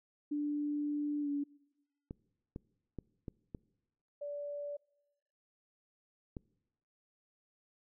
sine tone with pitch glide, 293.7 to 286.2 Hz, D4 to D4, 0 to -45 cents, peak -32 dBFS, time 0.31-1.44 s, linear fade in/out 10 ms, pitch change -45 cents, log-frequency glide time 1.21-1.29 s
clicks, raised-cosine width 3 ms, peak -29 dBFS, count 6, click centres 2.109 / 2.561 / 2.987 / 3.282 / 3.548 / 6.368 s
sine tone, 579 Hz, D5, 25 cents flat, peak -38 dBFS, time 4.21-4.77 s, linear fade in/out 10 ms
effects noise-tail reverb RT60 1.0 s tail -24 dB re dry

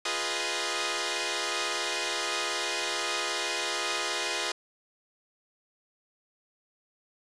5% pulse chord, F half-diminished seventh, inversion none, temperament equal, 349.2 / 415.3 / 493.9 / 622.3 Hz, F4 / Ab4 / Cb5 / Eb5, 0 / 0 / 0 / 0 cents, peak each -23 dBFS, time 0.05-4.52 s, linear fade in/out 5 ms, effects resampled to 22050 Hz + 8-bit

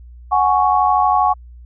sine chord, F# suspended second, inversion none, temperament just, 740 / 832.5 / 1110 Hz, F#5 / G#5 / C#6, 0 / +4 / +2 cents, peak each -16 dBFS, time 0.31-1.34 s, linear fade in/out 20 ms, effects added 60 Hz sine -36 dBFS peak until 1.65 s

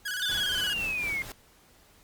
sawtooth tone with vibrato, 1568 Hz, G6, in tune, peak -27 dBFS, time 0.05-0.74 s, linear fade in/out 10 ms, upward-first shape square, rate 17 Hz, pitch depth 88 cents each way
sine linear sweep, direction down, 3600 to 2100 Hz, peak -28 dBFS, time 0.22-1.22 s, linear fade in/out 0 ms
pink noise with tremolo, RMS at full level -39 dBFS, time 0.29-1.32 s, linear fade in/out 2 ms, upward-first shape triangle, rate 4.1 Hz, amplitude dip 55%
effects pink hiss -59 dBFS RMS until 2.03 s + Opus 48 kbps

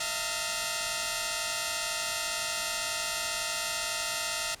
5% pulse tone cluster, 634 / 684 / 904 / 1406 Hz, D#5 / F5 / A5 / F6, +32 / -36 / +47 / +11 cents, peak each -24 dBFS, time 0-4.55 s, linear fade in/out 5 ms, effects pink hiss -52 dBFS RMS until 4.6 s + low-pass 11000 Hz 12 dB/octave

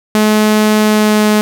sawtooth tone with pitch glide, 213.8 to 212 Hz, A3 to G#3, -49 to +36 cents, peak -4 dBFS, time 0.15-1.41 s, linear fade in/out 0 ms, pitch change -15 cents, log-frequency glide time 0.8-1.3 s, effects none

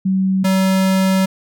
sine / square tone pair in turn, 190 / 190 Hz, F#3 / F#3, +46 / +46 cents, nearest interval unison, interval 0 cents, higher neither, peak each -13 dBFS, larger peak neither, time 0.05-0.44 / 0.44-1.26 s, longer second, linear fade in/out 10 ms, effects none

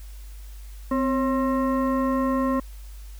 sine tone with frequency modulation, 258.6 Hz, C4, 20 cents flat, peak -20 dBFS, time 0.91-2.6 s, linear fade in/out 5 ms, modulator 803 Hz, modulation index 0.94, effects added 50 Hz sine -37 dBFS peak until 3.19 s + white hiss -53 dBFS RMS until 3.19 s

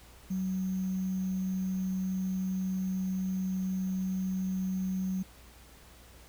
sine tone with sample-and-hold, 187.6 Hz, F#3, 24 cents sharp, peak -29 dBFS, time 0.3-5.23 s, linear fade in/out 10 ms, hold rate 6300 Hz, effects added 60 Hz sine -55 dBFS peak until 6.28 s + pink hiss -56 dBFS RMS until 6.28 s

